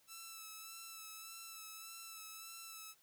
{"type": "tone with vibrato", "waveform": "5% pulse", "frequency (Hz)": 1318.5, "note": "E6", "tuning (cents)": 0, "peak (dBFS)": -38, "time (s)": [0.07, 2.95], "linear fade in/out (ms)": 50, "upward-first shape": "sine", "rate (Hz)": 1.7, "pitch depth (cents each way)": 29, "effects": ["white hiss -71 dBFS RMS until 3.02 s"]}